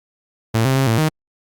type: tone with pitch steps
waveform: sawtooth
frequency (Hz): 113 / 132.6 / 134.6 / 112.7 / 156.1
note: A2 / C3 / C3 / A2 / D#3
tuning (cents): +47 / +23 / +49 / +42 / +6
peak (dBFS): -10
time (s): 0.54-1.09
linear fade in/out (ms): 10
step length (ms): 110
effects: Opus 48 kbps